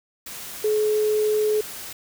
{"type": "tone in noise", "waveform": "sine", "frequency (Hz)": 426.7, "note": "G#4", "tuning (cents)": 47, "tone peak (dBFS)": -18, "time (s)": [0.64, 1.61], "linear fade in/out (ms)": 5, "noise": "white", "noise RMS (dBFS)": -36, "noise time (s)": [0.26, 1.93], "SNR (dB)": 15, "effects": []}